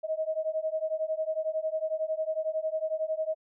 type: beating tone pair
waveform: sine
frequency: 626 / 637 Hz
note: D#5 / D#5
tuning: +10 / +41 cents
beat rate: 11 Hz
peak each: -31 dBFS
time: 0.03-3.35 s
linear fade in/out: 20 ms
effects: none